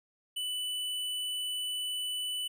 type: tone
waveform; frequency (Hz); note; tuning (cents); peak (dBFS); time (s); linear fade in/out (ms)
square; 2983; F#7; +13; -33; 0.36-2.48; 10
effects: none